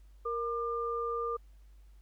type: tone pair together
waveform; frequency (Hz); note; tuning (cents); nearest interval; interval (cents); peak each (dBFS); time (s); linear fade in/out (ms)
sine; 466.2 / 1198.7; A#4 / D6; 0 / +35; octave + major third; 1635; -34 / -34; 0.25-1.37; 10
effects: added 50 Hz sine -53 dBFS peak until 2.01 s + pink hiss -73 dBFS RMS until 2.01 s